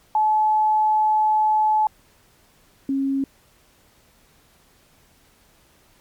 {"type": "tone pair in turn", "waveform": "sine", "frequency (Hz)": [860, 272.3], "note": ["A5", "C#4"], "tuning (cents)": [-40, -31], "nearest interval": "octave + minor sixth", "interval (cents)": 1991, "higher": "first", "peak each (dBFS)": [-15, -19], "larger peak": "first", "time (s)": [[0.15, 1.87], [2.89, 3.24]], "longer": "first", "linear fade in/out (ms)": 2, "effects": ["pink hiss -57 dBFS RMS until 6 s", "MP3 96 kbps"]}